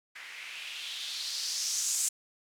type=noise with low-pass filter sweep; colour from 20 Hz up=violet; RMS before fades=-35 dBFS; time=0.15-2.09 s; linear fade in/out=10 ms; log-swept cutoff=1900 to 7800 Hz; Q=3; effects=none